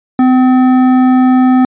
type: tone with hard clipping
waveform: sine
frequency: 255.8 Hz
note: C4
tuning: 39 cents flat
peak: -7 dBFS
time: 0.19-1.65 s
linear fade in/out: 2 ms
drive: 11 dB
effects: resampled to 8000 Hz